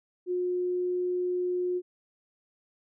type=tone; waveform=sine; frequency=359.9 Hz; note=F#4; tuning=48 cents flat; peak=-26 dBFS; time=0.26-1.82 s; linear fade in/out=50 ms; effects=none